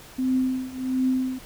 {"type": "tone with tremolo", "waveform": "sine", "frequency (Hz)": 258.4, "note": "C4", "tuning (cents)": -21, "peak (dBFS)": -18, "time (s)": [0.18, 1.39], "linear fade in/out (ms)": 10, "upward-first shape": "triangle", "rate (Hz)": 1.4, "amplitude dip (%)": 90, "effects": ["pink hiss -46 dBFS RMS until 1.45 s"]}